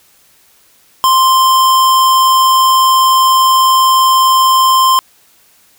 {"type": "tone", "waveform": "square", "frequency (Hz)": 1046.5, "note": "C6", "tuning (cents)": 0, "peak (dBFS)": -7, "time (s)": [1.04, 4.99], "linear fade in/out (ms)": 0, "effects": ["white hiss -49 dBFS RMS until 5.78 s"]}